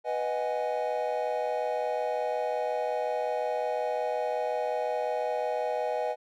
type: chord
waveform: triangle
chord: G# minor seventh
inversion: first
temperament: equal with one note detuned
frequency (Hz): 493.9 / 622.3 / 745.1 / 830.6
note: B4 / D#5 / F#5 / G#5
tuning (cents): 0 / 0 / +12 / 0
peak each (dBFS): -30 / -29 / -33 / -32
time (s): 0.04-6.16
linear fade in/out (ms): 50
effects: tanh soft clip ceiling -17 dBFS